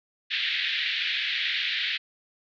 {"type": "band-pass noise", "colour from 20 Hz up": "white", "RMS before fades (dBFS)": -28, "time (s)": [0.3, 1.98], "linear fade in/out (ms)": 20, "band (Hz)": [1700, 3900], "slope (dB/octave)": 48, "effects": []}